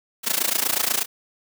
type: noise with amplitude modulation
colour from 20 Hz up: white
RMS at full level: -19 dBFS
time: 0.23-1.06 s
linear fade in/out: 50 ms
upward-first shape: sine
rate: 28.2 Hz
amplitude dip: 90%
effects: high-pass 200 Hz 12 dB/octave